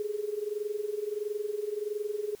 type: tone with amplitude modulation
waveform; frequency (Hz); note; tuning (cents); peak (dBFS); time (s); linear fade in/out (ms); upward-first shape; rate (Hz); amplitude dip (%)
sine; 418.5; G#4; +13; -27; 0-2.35; 0; sine; 21.5; 80
effects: white hiss -56 dBFS RMS until 2.4 s